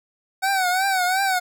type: tone with vibrato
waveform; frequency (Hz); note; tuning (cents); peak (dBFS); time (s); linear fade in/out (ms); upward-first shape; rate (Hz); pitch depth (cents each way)
25% pulse; 752; F#5; +28; -15; 0.42-1.4; 20; triangle; 2.8; 100
effects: none